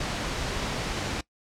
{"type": "noise", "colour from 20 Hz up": "pink", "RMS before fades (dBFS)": -30, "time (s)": [0, 1.21], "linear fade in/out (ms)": 5, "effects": ["noise-tail reverb RT60 0.1 s tail -21 dB re dry", "low-pass 6000 Hz 12 dB/octave"]}